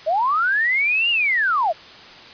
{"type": "linear two-way sweep", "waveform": "sine", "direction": "up then down", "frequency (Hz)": [589, 2868, 589], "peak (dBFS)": -16, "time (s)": [0.06, 1.73], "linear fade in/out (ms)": 20, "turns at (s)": 1.1, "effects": ["white hiss -41 dBFS RMS until 2.33 s", "resampled to 11025 Hz"]}